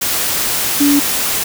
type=tone in noise; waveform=sine; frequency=285.9 Hz; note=D4; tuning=46 cents flat; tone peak=-9 dBFS; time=0.8-1 s; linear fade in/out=10 ms; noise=white; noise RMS=-17 dBFS; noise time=0.01-1.44 s; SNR=+5 dB; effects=none